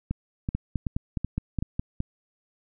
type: two click trains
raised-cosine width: 5 ms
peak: -15 / -14 dBFS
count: 6 / 7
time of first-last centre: 0.11-2.004 / 0.55-1.795 s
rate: 2.64 / 4.82 Hz
effects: none